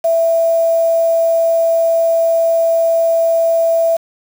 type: tone with quantisation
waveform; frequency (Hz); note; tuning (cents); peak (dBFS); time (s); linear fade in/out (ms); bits
sine; 662; E5; +7; -10; 0.04-3.97; 10; 5
effects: none